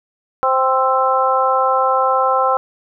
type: harmonic tone with a mistuned harmonic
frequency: 261.6 Hz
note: C4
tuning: in tune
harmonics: 2 / 3 / 4 / 5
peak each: -18 / -18 / -18 / -18 dBFS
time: 0.43-2.57 s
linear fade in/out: 0 ms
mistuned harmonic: 5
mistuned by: +19 cents
effects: none